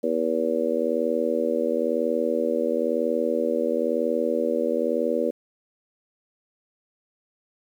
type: harmonic tone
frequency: 81 Hz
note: E2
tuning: 30 cents flat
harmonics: 3 / 4 / 5 / 6 / 7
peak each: -29 / -29 / -30 / -25 / -27 dBFS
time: 0.03-5.31 s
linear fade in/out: 10 ms
effects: 9-bit